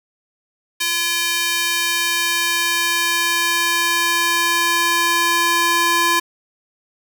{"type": "tone with high-pass filter sweep", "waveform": "square", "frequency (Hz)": 341.6, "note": "F4", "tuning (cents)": -38, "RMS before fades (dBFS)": -18, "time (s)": [0.8, 6.2], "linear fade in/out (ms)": 10, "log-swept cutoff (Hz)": [2400, 1000], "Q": 0.96, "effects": []}